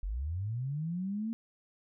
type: linear sweep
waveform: sine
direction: up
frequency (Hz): 41.56 to 230.4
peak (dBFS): -32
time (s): 0.03-1.33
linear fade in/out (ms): 0
effects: none